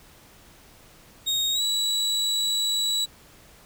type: tone with pitch glide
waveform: 35% pulse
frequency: 3729 to 3914 Hz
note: A#7 to B7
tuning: 0 to -16 cents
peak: -21 dBFS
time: 1.26-3.06 s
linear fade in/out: 20 ms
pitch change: +84 cents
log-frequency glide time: 1.52-1.61 s
effects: pink hiss -52 dBFS RMS until 3.65 s